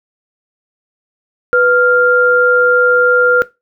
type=tone pair together; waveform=sine; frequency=493.9 / 1397 Hz; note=B4 / F6; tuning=0 / 0 cents; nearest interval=octave + tritone; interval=1800 cents; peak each=-10 dBFS; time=1.53-3.42 s; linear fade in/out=0 ms; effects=noise-tail reverb RT60 0.2 s tail -17 dB re dry